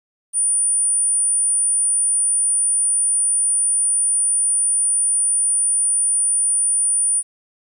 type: tone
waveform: sine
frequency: 9397 Hz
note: D9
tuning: in tune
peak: -13 dBFS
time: 0.33-7.23 s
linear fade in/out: 50 ms
effects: tanh soft clip ceiling -13 dBFS + 9-bit